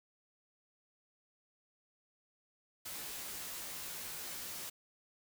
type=noise with comb filter; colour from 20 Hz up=white; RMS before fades=-44 dBFS; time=2.85-4.7 s; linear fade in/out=10 ms; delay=15 ms; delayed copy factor=-0.75; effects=none